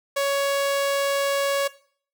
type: tone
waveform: sawtooth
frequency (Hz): 558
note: C#5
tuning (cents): +11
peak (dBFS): -17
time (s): 0.16-1.68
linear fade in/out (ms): 10
effects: noise-tail reverb RT60 0.5 s tail -18 dB re dry